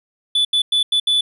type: tone bursts at uneven times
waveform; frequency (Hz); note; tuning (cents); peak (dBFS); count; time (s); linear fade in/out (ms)
triangle; 3472; A7; -24; -12; 5; 0.35-0.45 / 0.53-0.62 / 0.72-0.83 / 0.92-1 / 1.07-1.21; 5
effects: resampled to 32000 Hz